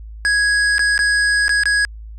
square tone with dropouts, 1661.2 Hz, G#6, in tune, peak -14 dBFS, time 0.25-1.85 s, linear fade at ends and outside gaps 0 ms, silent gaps 0.782-0.793 / 0.978-0.991 / 1.481-1.493 / 1.635-1.656 s, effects added 54 Hz sine -31 dBFS peak until 2.18 s + resampled to 24000 Hz

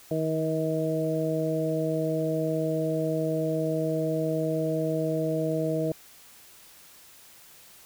harmonic tone with a mistuned harmonic, 159 Hz, D#3, 38 cents sharp, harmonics 1 / 2 / 3 / 4, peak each -30 / -30 / -30 / -30 dBFS, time 0.11-5.92 s, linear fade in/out 2 ms, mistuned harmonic 1, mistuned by -18 cents, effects white hiss -52 dBFS RMS until 7.85 s

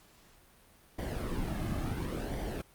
brown noise with flanger, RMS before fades -35 dBFS, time 0.98-2.62 s, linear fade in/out 10 ms, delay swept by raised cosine 0.75 to 2.15 ms, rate 0.71 Hz, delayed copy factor -0.6, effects pink hiss -61 dBFS RMS until 2.74 s + Opus 48 kbps

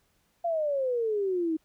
sine exponential sweep, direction down, 696 to 311.1 Hz, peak -25 dBFS, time 0.44-1.57 s, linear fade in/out 10 ms, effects pink hiss -70 dBFS RMS until 1.64 s

